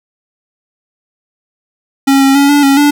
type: tone with pitch steps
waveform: square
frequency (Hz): 273.4 / 271.5 / 280.9 / 288.6 / 275.3 / 290.5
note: C#4 / C#4 / C#4 / D4 / C#4 / D4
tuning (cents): -24 / -36 / +23 / -30 / -12 / -19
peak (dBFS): -6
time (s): 2.07-2.91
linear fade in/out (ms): 10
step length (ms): 140
effects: none